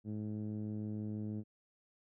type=tone with low-pass filter; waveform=10% pulse; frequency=106.4 Hz; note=G#2; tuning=42 cents sharp; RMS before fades=-40 dBFS; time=0.04-1.44 s; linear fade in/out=50 ms; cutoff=230 Hz; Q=1.3; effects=none